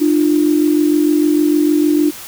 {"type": "tone pair together", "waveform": "sine", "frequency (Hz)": [299.7, 346.3], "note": ["D4", "F4"], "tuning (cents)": [35, -15], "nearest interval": "minor third", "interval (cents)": 250, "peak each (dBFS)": [-11, -16], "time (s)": [0, 2.11], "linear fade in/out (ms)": 20, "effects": ["white hiss -32 dBFS RMS until 2.27 s"]}